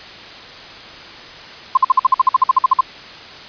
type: tone bursts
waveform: sine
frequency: 1046 Hz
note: C6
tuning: 1 cent flat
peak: -6 dBFS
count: 15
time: 1.75-2.809 s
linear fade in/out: 5 ms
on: 23 ms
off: 51 ms
effects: white hiss -35 dBFS RMS until 3.48 s + resampled to 11025 Hz